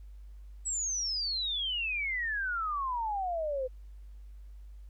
sine exponential sweep, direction down, 7940 to 501 Hz, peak -30 dBFS, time 0.65-3.68 s, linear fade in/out 20 ms, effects added 50 Hz sine -45 dBFS peak until 4.89 s + pink hiss -73 dBFS RMS until 4.89 s

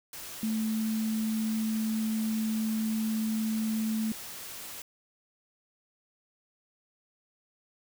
sine tone in noise, 220 Hz, A3, in tune, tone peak -27 dBFS, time 0.43-4.12 s, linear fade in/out 2 ms, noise white, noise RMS -42 dBFS, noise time 0.13-4.82 s, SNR +12 dB, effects none

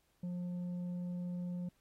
triangle tone with tanh clipping, 177.5 Hz, F3, 28 cents sharp, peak -38 dBFS, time 0.23-1.69 s, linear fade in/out 5 ms, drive 9 dB, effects pink hiss -75 dBFS RMS until 1.8 s + AAC 48 kbps

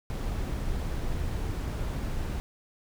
brown noise, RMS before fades -31 dBFS, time 0.1-2.4 s, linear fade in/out 0 ms, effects none

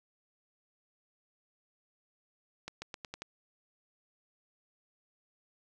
accelerating click train, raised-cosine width 0.2 ms, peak -23 dBFS, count 6, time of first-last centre 2.68-3.22 s, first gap 140 ms, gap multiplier 0.87, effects none

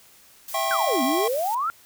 blue noise, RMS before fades -36 dBFS, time 0.48-1.55 s, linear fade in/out 5 ms
square chord, C# diminished, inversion first, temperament equal with one note detuned, 659.3 / 784 / 1080.3 Hz, E5 / G5 / C#6, 0 / 0 / -45 cents, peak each -28 dBFS, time 0.54-1.28 s, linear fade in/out 5 ms
sine exponential two-way sweep, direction down then up, 1601 to 243.1 to 1411 Hz, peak -22 dBFS, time 0.71-1.7 s, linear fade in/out 0 ms, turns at 1.03 s
effects white hiss -53 dBFS RMS until 1.85 s

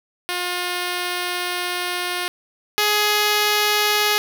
5% pulse tone pair in turn, 356.6 / 418.7 Hz, F4 / G#4, +36 / +14 cents, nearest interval minor third, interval 278 cents, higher second, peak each -11 / -5 dBFS, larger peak second, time 0.29-2.28 / 2.78-4.18 s, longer first, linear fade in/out 0 ms, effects none

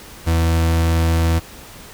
40% pulse tone, 82.41 Hz, E2, in tune, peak -13 dBFS, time 0.26-1.4 s, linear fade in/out 20 ms, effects pink hiss -39 dBFS RMS until 1.93 s

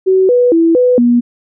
sine tone with pitch steps, 377.5 / 491.2 / 330.7 / 497.5 / 240.6 Hz, F#4 / B4 / E4 / B4 / B3, +35 / -9 / +6 / +13 / -45 cents, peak -6 dBFS, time 0.06-1.21 s, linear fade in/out 20 ms, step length 230 ms, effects none

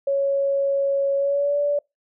sine tone with pitch glide, 554.4 to 578.6 Hz, C#5 to D5, 0 to -26 cents, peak -18 dBFS, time 0.07-1.79 s, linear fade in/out 5 ms, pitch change +74 cents, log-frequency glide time 1.16-1.59 s, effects noise-tail reverb RT60 0.2 s tail -26 dB re dry

